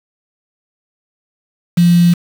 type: tone with quantisation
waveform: sine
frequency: 173.1 Hz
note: F3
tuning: 15 cents flat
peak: -6 dBFS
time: 1.77-2.14 s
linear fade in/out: 10 ms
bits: 4
effects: none